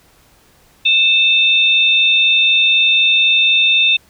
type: tone pair together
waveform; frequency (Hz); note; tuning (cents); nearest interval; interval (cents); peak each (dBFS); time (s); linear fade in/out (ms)
sine; 2634 / 3618; E7 / A7; -2 / +48; perfect fourth; 550; -12; 0.85-3.97; 10
effects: pink hiss -51 dBFS RMS until 4.09 s